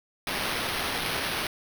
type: noise with sample-and-hold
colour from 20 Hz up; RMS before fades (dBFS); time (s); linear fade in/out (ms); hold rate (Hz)
blue; -30; 0.27-1.47; 2; 7350
effects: none